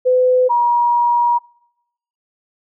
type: tone pair in turn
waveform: sine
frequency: 506 / 955.2 Hz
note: B4 / A#5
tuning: +42 / +42 cents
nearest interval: major seventh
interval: 1100 cents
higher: second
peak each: -10 / -11 dBFS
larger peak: first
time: 0.05-0.49 / 0.49-1.39 s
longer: second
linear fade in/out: 20 ms
effects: noise-tail reverb RT60 0.8 s tail -24 dB re dry